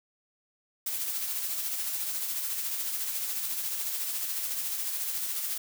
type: noise with tremolo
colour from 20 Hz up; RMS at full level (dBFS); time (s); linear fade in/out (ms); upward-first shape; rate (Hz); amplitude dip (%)
blue; -31; 0.86-5.58; 5; sine; 14; 35
effects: none